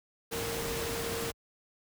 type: tone in noise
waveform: sine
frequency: 461.4 Hz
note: A#4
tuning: 18 cents flat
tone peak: -36 dBFS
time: 0.31-1.32 s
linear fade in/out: 20 ms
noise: pink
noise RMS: -35 dBFS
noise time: 0.31-1.32 s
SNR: -4 dB
effects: high-pass 60 Hz 12 dB/octave